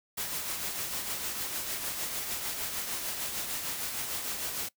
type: noise with tremolo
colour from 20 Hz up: white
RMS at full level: -33 dBFS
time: 0.17-4.69 s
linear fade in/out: 10 ms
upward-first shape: triangle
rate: 6.6 Hz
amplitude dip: 45%
effects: noise-tail reverb RT60 0.1 s tail -21 dB re dry